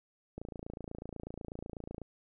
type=click train; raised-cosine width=2 ms; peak=-28 dBFS; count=47; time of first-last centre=0.38-2.017 s; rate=28.1 Hz; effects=none